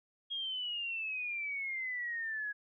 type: exponential sweep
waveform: sine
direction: down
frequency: 3282 to 1661.2 Hz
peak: -35 dBFS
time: 0.3-2.53 s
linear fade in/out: 20 ms
effects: none